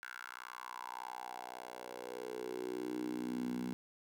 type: tone with high-pass filter sweep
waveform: 10% pulse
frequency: 61.74 Hz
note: B1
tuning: in tune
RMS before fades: -43 dBFS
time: 0.03-3.73 s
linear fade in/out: 0 ms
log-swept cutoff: 1500 to 210 Hz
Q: 5.1
effects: none